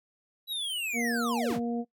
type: linear sweep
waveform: square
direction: down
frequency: 3955 to 51.9 Hz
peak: -31 dBFS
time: 0.47-1.6 s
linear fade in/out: 50 ms
type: harmonic tone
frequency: 236 Hz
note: A#3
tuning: 22 cents sharp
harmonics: 1 / 2 / 3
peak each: -29 / -35 / -39 dBFS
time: 0.93-1.85 s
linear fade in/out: 50 ms
type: noise with exponential decay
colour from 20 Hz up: pink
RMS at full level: -41 dBFS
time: 1.5-1.62 s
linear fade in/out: 5 ms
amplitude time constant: 24 ms
effects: noise-tail reverb RT60 0.1 s tail -21 dB re dry